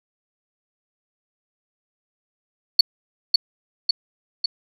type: tone with echo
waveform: sine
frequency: 4444 Hz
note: C#8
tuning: 4 cents sharp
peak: -5 dBFS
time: 2.79-2.81 s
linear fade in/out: 5 ms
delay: 550 ms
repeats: 3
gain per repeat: -4 dB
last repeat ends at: 4.46 s
effects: tanh soft clip ceiling -4 dBFS